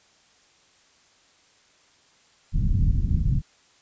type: low-pass noise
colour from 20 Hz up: pink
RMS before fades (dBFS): -21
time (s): 2.52-3.42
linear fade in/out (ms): 50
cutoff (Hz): 170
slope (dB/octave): 24
effects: white hiss -59 dBFS RMS until 3.81 s + resampled to 16000 Hz